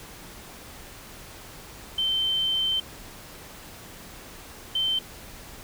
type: tone bursts at uneven times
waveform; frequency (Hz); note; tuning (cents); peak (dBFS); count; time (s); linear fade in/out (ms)
triangle; 3100; G7; -20; -19; 2; 1.98-2.8 / 4.75-4.99; 5
effects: tanh soft clip ceiling -20 dBFS + pink hiss -44 dBFS RMS until 5.63 s